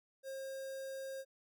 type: tone with notch filter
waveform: square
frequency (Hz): 536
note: C5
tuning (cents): +42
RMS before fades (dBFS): -44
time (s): 0.23-1.25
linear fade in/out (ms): 50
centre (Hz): 2500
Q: 1
effects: none